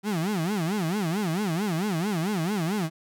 35% pulse tone with vibrato, 184.3 Hz, F#3, 7 cents flat, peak -23 dBFS, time 0.03-2.9 s, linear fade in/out 50 ms, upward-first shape sine, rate 4.5 Hz, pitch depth 270 cents each way, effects none

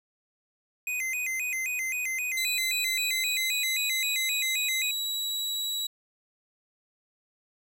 square tone with vibrato, 2271 Hz, C#7, 41 cents sharp, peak -29 dBFS, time 0.87-4.91 s, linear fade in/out 2 ms, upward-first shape square, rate 3.8 Hz, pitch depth 160 cents each way
sawtooth tone with pitch glide, 3969 to 3896 Hz, B7 to B7, +8 to -24 cents, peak -26 dBFS, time 2.37-5.87 s, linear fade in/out 5 ms, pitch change -32 cents, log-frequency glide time 2.51-4.66 s
effects 9-bit

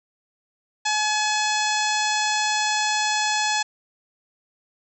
harmonic tone, 851 Hz, G#5, 42 cents sharp, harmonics 1 / 2 / 3 / 4 / 5 / 6 / 7 / 8 / 9, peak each -24 / -27 / -29 / -30 / -31 / -32 / -32 / -33 / -34 dBFS, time 0.85-3.63 s, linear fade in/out 10 ms, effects none

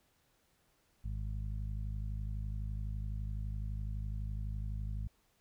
harmonic tone, 51.91 Hz, G#1, in tune, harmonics 1 / 2 / 3 / 4, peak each -37 / -41 / -50 / -53 dBFS, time 1.04-5.08 s, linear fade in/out 10 ms, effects pink hiss -73 dBFS RMS until 5.4 s

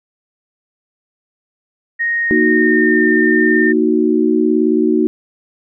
sine tone with pitch glide, 1864.7 to 1812.7 Hz, A#6 to A#6, 0 to -49 cents, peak -14 dBFS, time 1.99-3.73 s, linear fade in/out 20 ms, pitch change -49 cents, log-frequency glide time 2.19-3.04 s
sine chord, D# minor, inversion second, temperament equal, 233.1 / 311.1 / 370 Hz, A#3 / D#4 / F#4, 0 / 0 / 0 cents, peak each -16 / -14 / -15 dBFS, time 2.31-5.07 s, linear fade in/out 0 ms
effects none

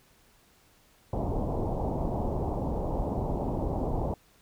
pink low-pass noise, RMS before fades -30 dBFS, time 1.13-4.14 s, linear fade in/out 2 ms, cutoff 920 Hz, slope 48 dB/octave, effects pink hiss -62 dBFS RMS until 4.41 s

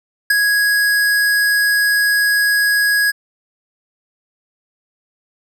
square tone with ADSR envelope, 1661.2 Hz, G#6, in tune, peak -9 dBFS, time 0.3-3.12 s, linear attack 6 ms, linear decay 15 ms, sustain -4 dB, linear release 23 ms, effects none

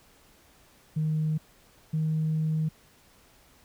sine tone pair in turn, 155.56 / 157 Hz, D#3 / D#3, 0 / +16 cents, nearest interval unison, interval 16 cents, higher second, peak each -23 dBFS, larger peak neither, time 0.96-1.38 / 1.93-2.69 s, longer second, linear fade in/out 10 ms, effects tanh soft clip ceiling -20 dBFS + pink hiss -59 dBFS RMS until 3.64 s

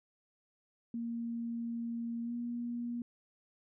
sine tone with pitch glide, 233.1 to 238.5 Hz, A#3 to A#3, 0 to +40 cents, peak -35 dBFS, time 0.94-3.02 s, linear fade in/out 2 ms, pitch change +40 cents, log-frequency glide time 2.23-2.33 s, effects none

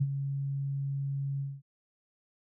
sine tone with ADSR envelope, 138.59 Hz, C#3, in tune, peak -22 dBFS, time 0-1.62 s, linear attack 16 ms, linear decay 45 ms, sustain -8 dB, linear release 220 ms, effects none

